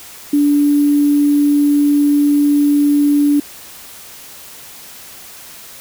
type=tone with sample-and-hold; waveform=sine; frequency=290 Hz; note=D4; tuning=22 cents flat; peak=-9 dBFS; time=0.33-3.4 s; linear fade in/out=5 ms; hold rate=11025 Hz; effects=white hiss -36 dBFS RMS until 5.8 s